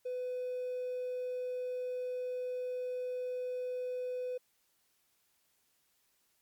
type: tone with hard clipping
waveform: triangle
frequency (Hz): 501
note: B4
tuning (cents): +25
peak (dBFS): -35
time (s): 0.05-4.38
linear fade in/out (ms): 10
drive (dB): 4
effects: white hiss -74 dBFS RMS until 6.41 s + MP3 96 kbps